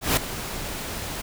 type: noise with ADSR envelope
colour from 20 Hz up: pink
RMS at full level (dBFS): -18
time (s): 0.01-1.22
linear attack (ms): 160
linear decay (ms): 4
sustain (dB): -14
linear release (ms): 12
effects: none